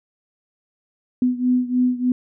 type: beating tone pair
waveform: sine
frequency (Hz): 249 / 252.3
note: B3 / B3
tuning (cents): +14 / +37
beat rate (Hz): 3.3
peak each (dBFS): -18 / -21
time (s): 1.22-2.12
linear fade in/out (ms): 2
effects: none